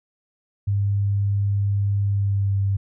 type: tone with pitch glide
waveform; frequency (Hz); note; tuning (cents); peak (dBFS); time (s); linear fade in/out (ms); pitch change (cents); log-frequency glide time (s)
sine; 100.5 to 98.6; G2 to G2; +44 to +11; -18; 0.67-2.77; 10; -33; 2.07-2.58
effects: none